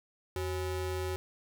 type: ring-modulated tone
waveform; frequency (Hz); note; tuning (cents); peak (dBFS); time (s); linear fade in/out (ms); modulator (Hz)
square; 229.1; A#3; -30; -30; 0.36-1.16; 0; 144
effects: none